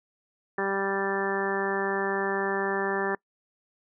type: harmonic tone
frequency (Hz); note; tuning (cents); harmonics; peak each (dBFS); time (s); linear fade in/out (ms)
196; G3; 0; 1 / 2 / 3 / 4 / 5 / 6 / 7 / 8 / 9; -36 / -29 / -37 / -34 / -36 / -37 / -39 / -39 / -32; 0.58-3.15; 2
effects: noise-tail reverb RT60 0.1 s tail -25 dB re dry